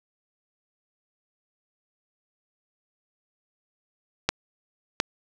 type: clicks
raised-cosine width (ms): 0.2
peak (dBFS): -3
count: 2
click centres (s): 4.29 / 5.001
effects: none